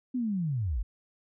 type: linear sweep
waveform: sine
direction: down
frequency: 260 to 41 Hz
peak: -27 dBFS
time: 0.14-0.83 s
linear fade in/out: 10 ms
effects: none